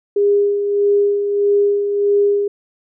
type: tone with tremolo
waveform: sine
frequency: 406.3 Hz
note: G#4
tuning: 38 cents flat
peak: -10 dBFS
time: 0.16-2.48 s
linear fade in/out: 5 ms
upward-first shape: sine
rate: 1.6 Hz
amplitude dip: 50%
effects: none